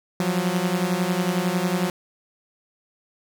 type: beating tone pair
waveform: sawtooth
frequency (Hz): 174.61 / 185.61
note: F3 / F#3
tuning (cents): 0 / +6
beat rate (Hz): 11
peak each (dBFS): -20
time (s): 0.2-1.9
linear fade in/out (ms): 2
effects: none